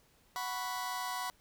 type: chord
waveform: sawtooth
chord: F# suspended fourth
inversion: none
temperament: just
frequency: 740 / 986.7 / 1110 Hz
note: F#5 / B5 / C#6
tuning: 0 / -2 / +2 cents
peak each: -37 / -34 / -38 dBFS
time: 0.36-1.3 s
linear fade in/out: 0 ms
effects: pink hiss -67 dBFS RMS until 1.4 s